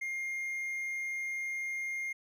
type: tone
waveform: triangle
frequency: 2122 Hz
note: C7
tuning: 24 cents sharp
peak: -32 dBFS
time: 0.01-2.13 s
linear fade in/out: 10 ms
effects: none